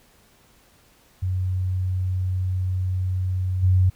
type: tone with level steps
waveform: sine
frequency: 92.5 Hz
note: F#2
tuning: in tune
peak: -21 / -14 dBFS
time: 1.22-3.9 s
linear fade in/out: 10 ms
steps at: 3.62 s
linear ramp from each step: 20 ms
effects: pink hiss -57 dBFS RMS until 3.95 s